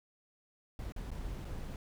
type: noise with dropouts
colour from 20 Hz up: brown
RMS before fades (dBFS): -41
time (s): 0.79-1.76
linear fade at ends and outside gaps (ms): 1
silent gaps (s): 0.922-0.962 / 1.105-1.115 / 1.447-1.451
effects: none